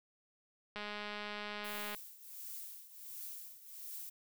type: click train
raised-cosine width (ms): 0.3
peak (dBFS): -27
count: 248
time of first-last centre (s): 0.76-1.948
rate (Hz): 208
type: noise with tremolo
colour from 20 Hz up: violet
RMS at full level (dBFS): -45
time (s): 1.64-4.1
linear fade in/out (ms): 10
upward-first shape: triangle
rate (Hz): 1.4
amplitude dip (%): 80
effects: none